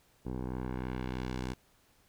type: tone with low-pass filter sweep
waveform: 10% pulse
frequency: 63.1 Hz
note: B1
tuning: 38 cents sharp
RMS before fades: -37 dBFS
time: 0.25-1.54 s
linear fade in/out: 10 ms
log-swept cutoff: 600 to 8900 Hz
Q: 0.76
effects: pink hiss -67 dBFS RMS until 2.08 s